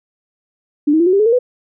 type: tone with pitch steps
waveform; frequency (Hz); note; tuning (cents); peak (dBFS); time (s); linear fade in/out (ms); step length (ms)
sine; 293.7 / 316.6 / 341.3 / 367.9 / 396.6 / 427.5 / 460.9 / 496.8; D4 / D#4 / F4 / F#4 / G4 / A4 / A#4 / B4; 0 / +30 / -40 / -10 / +20 / -50 / -20 / +10; -9; 0.87-1.39; 10; 65
effects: none